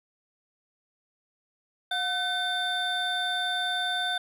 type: tone cluster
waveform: triangle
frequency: 723 / 1521 / 3570 Hz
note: F#5 / F#6 / A7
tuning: -40 / +47 / +24 cents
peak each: -30 / -29 / -28 dBFS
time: 1.91-4.18 s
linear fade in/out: 5 ms
effects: none